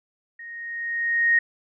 sine tone with level ramp, 1864.7 Hz, A#6, in tune, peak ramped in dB -37 to -14 dBFS, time 0.39-1.39 s, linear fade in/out 5 ms, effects none

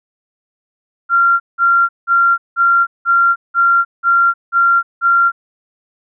sine tone bursts, 1380 Hz, F6, 21 cents flat, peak -8 dBFS, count 9, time 1.09-5.32 s, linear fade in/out 50 ms, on 310 ms, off 180 ms, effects none

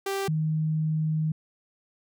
sawtooth / sine tone pair in turn, 392 / 156.38 Hz, G4 / D#3, 0 / +9 cents, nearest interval octave + major third, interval 1591 cents, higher first, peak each -23 dBFS, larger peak neither, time 0.06-0.28 / 0.28-1.32 s, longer second, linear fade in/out 5 ms, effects none

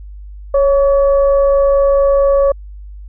sine tone with frequency modulation, 554.4 Hz, C#5, in tune, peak -8 dBFS, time 0.54-2.52 s, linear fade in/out 5 ms, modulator 580 Hz, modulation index 0.42, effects added 50 Hz sine -29 dBFS peak until 3.08 s

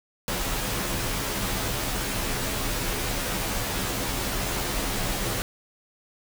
pink noise with comb filter, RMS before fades -28 dBFS, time 0.28-5.42 s, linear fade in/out 0 ms, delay 13 ms, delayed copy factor -0.8, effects none

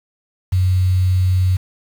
sine tone with quantisation, 92.3 Hz, F#2, 4 cents flat, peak -12 dBFS, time 0.52-1.57 s, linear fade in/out 10 ms, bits 6, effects none

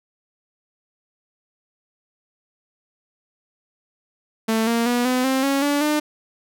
sawtooth tone with pitch steps, 222.7 / 232.4 / 242.6 / 253.2 / 264.2 / 275.8 / 287.8 / 300.4 Hz, A3 / A#3 / B3 / B3 / C4 / C#4 / D4 / D4, +21 / -5 / -31 / +43 / +17 / -9 / -35 / +39 cents, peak -14 dBFS, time 4.48-6 s, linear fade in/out 10 ms, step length 190 ms, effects none

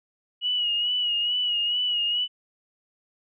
sine tone with vibrato, 2908 Hz, F#7, 31 cents flat, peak -22 dBFS, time 0.41-2.28 s, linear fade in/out 50 ms, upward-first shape sine, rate 2.3 Hz, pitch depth 43 cents each way, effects none

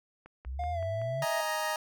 click train, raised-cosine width 0.5 ms, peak -35 dBFS, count 5, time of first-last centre 0.26-1.016 s, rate 5.29 Hz
sine exponential sweep, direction up, 60.2 to 146.83 Hz, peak -34 dBFS, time 0.45-1.25 s, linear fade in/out 20 ms
triangle tone with pitch glide, 708 to 660.6 Hz, F5 to E5, +23 to +4 cents, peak -30 dBFS, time 0.59-1.41 s, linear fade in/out 5 ms, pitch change -119 cents, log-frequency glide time 0.72-0.8 s
25% pulse chord, D# suspended fourth, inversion none, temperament equal with one note detuned, 622.3 / 830.6 / 936.6 Hz, D#5 / G#5 / A#5, 0 / 0 / +8 cents, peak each -30 / -33 / -30 dBFS, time 1.22-1.76 s, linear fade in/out 2 ms
effects none

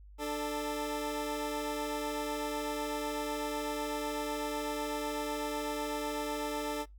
20% pulse tone pair together, 296 / 440 Hz, D4 / A4, +14 / 0 cents, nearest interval perfect fifth, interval 686 cents, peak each -31 / -32 dBFS, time 0.18-6.86 s, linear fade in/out 50 ms, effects noise-tail reverb RT60 0.2 s tail -25 dB re dry + added 50 Hz sine -50 dBFS peak until 6.98 s

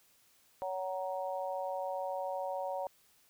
harmonic tone, 187 Hz, F#3, 19 cents sharp, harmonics 3 / 4 / 5, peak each -37 / -39 / -41 dBFS, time 0.62-2.87 s, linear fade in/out 0 ms, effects white hiss -67 dBFS RMS until 3.29 s

